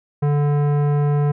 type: tone with tanh clipping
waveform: sine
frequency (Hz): 145.7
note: D3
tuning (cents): -13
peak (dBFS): -17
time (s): 0.22-1.32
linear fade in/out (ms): 10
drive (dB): 16
effects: none